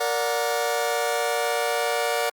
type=chord; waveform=sawtooth; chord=Bb augmented; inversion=none; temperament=just; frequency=466.2 / 582.7 / 728.4 Hz; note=Bb4 / D5 / F#5; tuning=0 / -14 / -27 cents; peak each=-23 dBFS; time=0-2.3 s; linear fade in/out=10 ms; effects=Opus 48 kbps